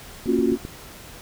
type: chord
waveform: sine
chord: Gb major seventh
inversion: first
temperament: equal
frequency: 233.1 / 277.2 / 349.2 / 370 Hz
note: Bb3 / Db4 / F4 / Gb4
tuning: 0 / 0 / 0 / 0 cents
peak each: -23 dBFS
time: 0.25-0.58 s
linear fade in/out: 50 ms
type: click train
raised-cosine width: 3 ms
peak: -19 dBFS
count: 4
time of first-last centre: 0.26-0.651 s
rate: 7.68 Hz
effects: pink hiss -42 dBFS RMS until 1.21 s